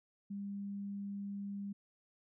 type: tone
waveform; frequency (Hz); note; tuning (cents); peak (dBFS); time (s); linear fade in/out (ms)
sine; 200.3; G3; +38; -39; 0.3-1.73; 10
effects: none